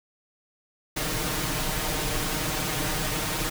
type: noise with comb filter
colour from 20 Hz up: pink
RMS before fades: -28 dBFS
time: 0.96-3.5 s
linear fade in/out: 10 ms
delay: 6.5 ms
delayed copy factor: +0.85
effects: none